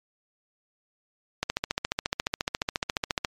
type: click train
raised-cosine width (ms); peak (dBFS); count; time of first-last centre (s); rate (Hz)
0.2; -8; 27; 1.43-3.248; 14.3
effects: MP3 64 kbps